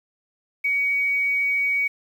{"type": "tone", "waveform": "sine", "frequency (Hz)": 2253, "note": "C#7", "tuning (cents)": 28, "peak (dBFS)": -19, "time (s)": [0.64, 1.88], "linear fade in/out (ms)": 10, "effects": ["8-bit"]}